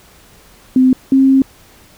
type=tone pair in turn; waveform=sine; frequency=257.9 / 267.6 Hz; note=C4 / C4; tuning=-25 / +39 cents; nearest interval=minor second; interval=64 cents; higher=second; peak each=-6 dBFS; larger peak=neither; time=0.76-0.93 / 1.12-1.42 s; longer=second; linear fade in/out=2 ms; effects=pink hiss -45 dBFS RMS until 1.97 s

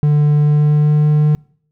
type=tone with pitch glide; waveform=triangle; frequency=148.2 to 150.44 Hz; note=D3 to D3; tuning=+16 to +42 cents; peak=-7 dBFS; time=0.03-1.35 s; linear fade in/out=0 ms; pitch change=+26 cents; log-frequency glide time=0.38-1.03 s; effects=noise-tail reverb RT60 0.6 s tail -26 dB re dry

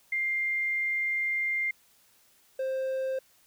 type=tone pair in turn; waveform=sine / triangle; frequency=2100 / 526.8 Hz; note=C7 / C5; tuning=+6 / +12 cents; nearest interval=2 octaves; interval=2394 cents; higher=first; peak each=-26 dBFS; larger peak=neither; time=0.12-1.71 / 2.59-3.19 s; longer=first; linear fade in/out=5 ms; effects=white hiss -63 dBFS RMS until 3.46 s

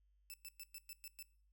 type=tone bursts; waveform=5% pulse; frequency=2637 Hz; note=E7; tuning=in tune; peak=-39 dBFS; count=7; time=0.3-1.226 s; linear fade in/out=0 ms; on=38 ms; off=110 ms; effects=noise-tail reverb RT60 0.5 s tail -22 dB re dry + added 50 Hz sine -70 dBFS peak until 1.52 s

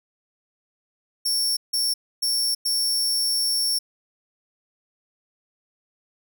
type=tone bursts at uneven times; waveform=sawtooth; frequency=5460 Hz; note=F8; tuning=40 cents flat; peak=-18 dBFS; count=4; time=1.25-1.57 / 1.73-1.94 / 2.22-2.55 / 2.65-3.79 s; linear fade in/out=10 ms; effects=none

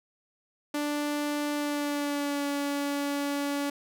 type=tone with pitch glide; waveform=sawtooth; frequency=293.7 to 284.7 Hz; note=D4 to C#4; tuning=0 to +46 cents; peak=-24 dBFS; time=0.74-3.7 s; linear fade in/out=5 ms; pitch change=-54 cents; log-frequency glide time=1.54-2.46 s; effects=none

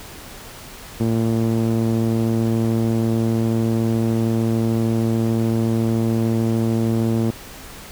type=tone with low-pass filter; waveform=5% pulse; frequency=113.5 Hz; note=A#2; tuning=46 cents flat; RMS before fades=-19 dBFS; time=1-7.31 s; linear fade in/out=5 ms; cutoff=260 Hz; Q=1.1; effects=pink hiss -38 dBFS RMS until 7.91 s

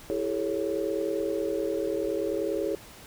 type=chord; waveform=sine; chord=A dominant seventh; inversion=second; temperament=equal with one note detuned; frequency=329.6 / 399.5 / 440 / 554.4 Hz; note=E4 / G4 / A4 / C#5; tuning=0 / +33 / 0 / 0 cents; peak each=-32 / -31 / -32 / -32 dBFS; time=0.1-2.75 s; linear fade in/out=0 ms; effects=pink hiss -48 dBFS RMS until 3.06 s

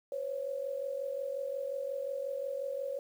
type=tone pair together; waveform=sine; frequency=508.8 / 554.4 Hz; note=C5 / C#5; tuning=-48 / 0 cents; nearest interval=minor second; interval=148 cents; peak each=-39 / -35 dBFS; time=0.12-2.99 s; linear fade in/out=2 ms; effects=10-bit

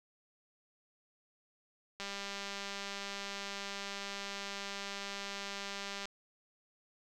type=click train; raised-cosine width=0.2 ms; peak=-24 dBFS; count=808; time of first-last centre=2-6.055 s; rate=199 Hz; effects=none

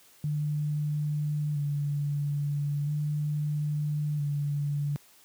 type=tone with vibrato; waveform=sine; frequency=146.83 Hz; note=D3; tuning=in tune; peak=-26 dBFS; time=0.24-4.96 s; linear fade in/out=0 ms; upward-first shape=square; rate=0.38 Hz; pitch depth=26 cents each way; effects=white hiss -58 dBFS RMS until 5.24 s + high-pass 80 Hz 12 dB/octave

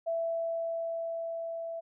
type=tone with level ramp; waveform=sine; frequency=664 Hz; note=E5; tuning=12 cents sharp; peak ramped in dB=-28 to -35 dBFS; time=0.06-1.81 s; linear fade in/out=20 ms; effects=none

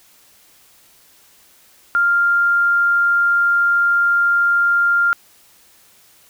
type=tone; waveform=sine; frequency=1396.9 Hz; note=F6; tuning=in tune; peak=-12 dBFS; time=1.95-5.13 s; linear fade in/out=0 ms; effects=white hiss -51 dBFS RMS until 6.29 s

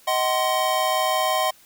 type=chord; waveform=square; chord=C diminished; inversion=first; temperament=just; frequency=627.9 / 753.5 / 1046.5 Hz; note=Eb5 / Gb5 / C6; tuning=+16 / +31 / 0 cents; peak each=-25 dBFS; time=0.07-1.51 s; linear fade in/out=10 ms; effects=white hiss -53 dBFS RMS until 1.65 s

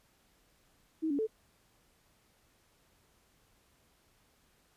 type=tone with pitch steps; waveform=sine; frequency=318 / 283.4 / 439 Hz; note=D#4 / C#4 / A4; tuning=+38 / +38 / -4 cents; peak=-29 dBFS; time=1.02-1.272 s; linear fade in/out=20 ms; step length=84 ms; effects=pink hiss -69 dBFS RMS until 4.76 s + resampled to 32000 Hz

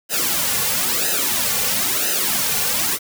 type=noise with flanger; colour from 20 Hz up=white; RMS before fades=-20 dBFS; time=0.09-2.99 s; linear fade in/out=50 ms; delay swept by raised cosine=0.88 to 3.18 ms; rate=1 Hz; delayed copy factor=-0.95; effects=none

